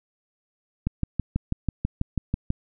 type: click train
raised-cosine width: 5 ms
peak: -11 dBFS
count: 11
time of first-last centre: 0.87-2.504 s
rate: 6.12 Hz
effects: none